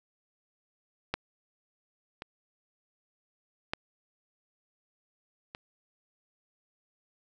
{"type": "clicks", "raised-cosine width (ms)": 0.3, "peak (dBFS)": [-13, -23, -14, -24], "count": 4, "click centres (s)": [1.14, 2.221, 3.735, 5.549], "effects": []}